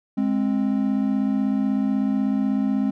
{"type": "tone pair together", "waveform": "triangle", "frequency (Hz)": [207.9, 264.1], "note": ["G#3", "C4"], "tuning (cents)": [2, 16], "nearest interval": "major third", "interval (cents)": 414, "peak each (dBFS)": -20, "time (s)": [0.17, 2.91], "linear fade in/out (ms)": 10, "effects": []}